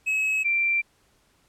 triangle / sine tone pair in turn, 2569 / 2357 Hz, E7 / D7, -45 / +6 cents, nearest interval minor second, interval 149 cents, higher first, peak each -20 dBFS, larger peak neither, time 0.06-0.44 / 0.44-0.82 s, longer neither, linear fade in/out 20 ms, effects pink hiss -64 dBFS RMS until 1.48 s + low-pass 12000 Hz 12 dB/octave

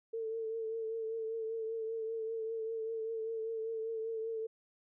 sine tone with vibrato, 448 Hz, A4, 31 cents sharp, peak -35 dBFS, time 0.13-4.47 s, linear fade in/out 10 ms, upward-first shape triangle, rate 5.1 Hz, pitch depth 37 cents each way, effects none

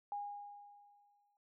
sine tone with exponential decay, 817 Hz, G#5, 29 cents flat, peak -37 dBFS, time 0.12-1.37 s, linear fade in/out 1 ms, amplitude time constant 270 ms, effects none

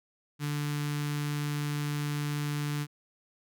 sawtooth tone with notch filter, 146.83 Hz, D3, in tune, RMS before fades -32 dBFS, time 0.39-2.87 s, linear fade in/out 50 ms, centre 600 Hz, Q 0.69, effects none

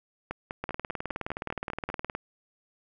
two click trains, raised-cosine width 0.5 ms, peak -17 / -18 dBFS, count 30 / 9, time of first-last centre 0.64-2.15 / 0.31-1.9 s, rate 19.2 / 5.03 Hz, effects none

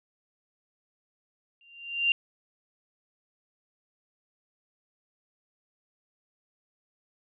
sine tone with exponential growth, 2781 Hz, F7, 8 cents flat, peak -18 dBFS, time 1.61-2.12 s, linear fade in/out 1 ms, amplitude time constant 110 ms, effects none

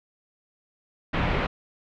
pink low-pass noise, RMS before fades -25 dBFS, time 1.13-1.47 s, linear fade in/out 10 ms, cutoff 2900 Hz, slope 24 dB/octave, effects none

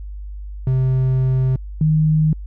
triangle / sine tone pair in turn, 130 / 155.4 Hz, C3 / D#3, -11 / -2 cents, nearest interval minor third, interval 309 cents, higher second, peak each -12 dBFS, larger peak neither, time 0.67-1.56 / 1.81-2.33 s, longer first, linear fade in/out 2 ms, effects added 50 Hz sine -28 dBFS peak until 2.46 s

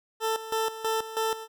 20% pulse tone with tremolo, 443.9 Hz, A4, 15 cents sharp, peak -20 dBFS, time 0.2-1.48 s, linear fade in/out 50 ms, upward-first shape square, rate 3.1 Hz, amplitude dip 75%, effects none

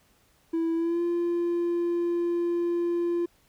triangle tone with pitch glide, 329.6 to 344.8 Hz, E4 to F4, 0 to -22 cents, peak -21 dBFS, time 0.53-3.26 s, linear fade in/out 10 ms, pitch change +78 cents, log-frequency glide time 0.75-1.02 s, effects tanh soft clip ceiling -18 dBFS + pink hiss -64 dBFS RMS until 3.48 s

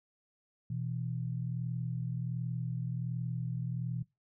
sine tone pair together, 123.47 / 164.81 Hz, B2 / E3, 0 / 0 cents, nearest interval perfect fourth, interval 500 cents, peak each -35 / -38 dBFS, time 0.7-4.03 s, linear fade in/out 5 ms, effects noise-tail reverb RT60 0.2 s tail -19 dB re dry

